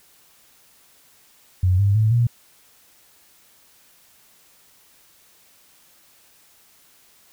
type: tone with pitch steps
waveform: sine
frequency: 91.7 / 100 / 109.05 / 118.92 Hz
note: F#2 / G2 / A2 / A#2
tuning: -15 / +35 / -15 / +35 cents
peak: -14 dBFS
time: 1.63-2.27 s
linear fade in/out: 5 ms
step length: 160 ms
effects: white hiss -55 dBFS RMS until 7.32 s